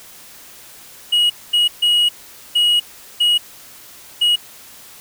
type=tone bursts at uneven times; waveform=triangle; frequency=2900 Hz; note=F#7; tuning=35 cents flat; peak=-10 dBFS; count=6; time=1.12-1.3 / 1.53-1.68 / 1.82-2.09 / 2.55-2.8 / 3.2-3.38 / 4.21-4.36 s; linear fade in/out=10 ms; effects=white hiss -41 dBFS RMS until 5 s